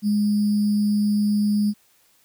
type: tone with sample-and-hold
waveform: sine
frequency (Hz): 207.7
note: G#3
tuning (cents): 0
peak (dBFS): -17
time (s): 0.02-1.74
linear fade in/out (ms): 50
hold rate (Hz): 4900
effects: white hiss -60 dBFS RMS until 2.24 s